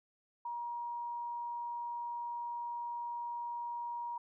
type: tone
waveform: sine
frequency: 950 Hz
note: A#5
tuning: 33 cents sharp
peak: -37 dBFS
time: 0.45-4.18 s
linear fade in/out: 5 ms
effects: none